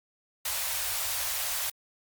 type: band-stop noise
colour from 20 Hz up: white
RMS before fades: -31 dBFS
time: 0.45-1.7 s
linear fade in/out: 5 ms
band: 110 to 540 Hz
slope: 48 dB/octave
effects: Opus 48 kbps